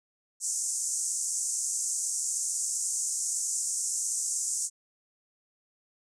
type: band-pass noise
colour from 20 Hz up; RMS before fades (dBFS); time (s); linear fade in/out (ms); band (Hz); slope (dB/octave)
white; -31; 0.4-4.7; 50; 6200 to 8800; 48
effects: none